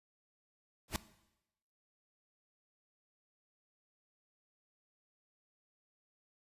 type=noise with exponential growth; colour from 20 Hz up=pink; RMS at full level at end=-30 dBFS; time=0.88-0.96 s; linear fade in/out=1 ms; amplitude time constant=17 ms; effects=noise-tail reverb RT60 0.9 s tail -17 dB re dry + resampled to 32000 Hz